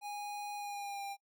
square tone with pitch glide, 823 to 797.3 Hz, G#5 to G5, -16 to +29 cents, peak -40 dBFS, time 0.01-1.17 s, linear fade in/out 50 ms, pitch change -55 cents, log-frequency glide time 0.56-1.04 s, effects noise-tail reverb RT60 0.1 s tail -26 dB re dry

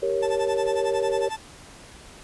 sine chord, G diminished, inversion none, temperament equal, 392 / 466.2 / 554.4 Hz, G4 / Bb4 / Db5, 0 / 0 / 0 cents, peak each -26 dBFS, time 0.02-1.29 s, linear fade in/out 10 ms
40% pulse tone with tremolo, 880 Hz, A5, in tune, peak -26 dBFS, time 0.22-1.37 s, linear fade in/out 10 ms, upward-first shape sine, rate 11 Hz, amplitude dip 90%
effects pink hiss -46 dBFS RMS until 2.23 s + resampled to 24000 Hz

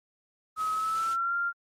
sine tone with pitch glide, 1276 to 1391.5 Hz, D#6 to F6, +43 to -7 cents, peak -26 dBFS, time 0.56-1.53 s, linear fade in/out 50 ms, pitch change +150 cents, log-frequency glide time 0.72-1.36 s
white noise, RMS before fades -42 dBFS, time 0.56-1.17 s, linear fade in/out 50 ms
effects low-pass 9000 Hz 12 dB/octave + Opus 32 kbps

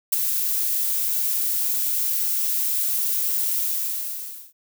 violet noise with ADSR envelope, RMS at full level -17 dBFS, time 0.12-4.53 s, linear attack 10 ms, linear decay 15 ms, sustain -6 dB, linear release 940 ms, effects none

